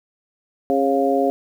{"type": "harmonic tone with a mistuned harmonic", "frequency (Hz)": 136.6, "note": "C#3", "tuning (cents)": -25, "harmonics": [2, 3, 4, 5], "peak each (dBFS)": [-21, -21, -21, -21], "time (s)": [0.7, 1.3], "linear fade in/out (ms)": 0, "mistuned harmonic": 5, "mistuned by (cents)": 44, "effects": ["8-bit"]}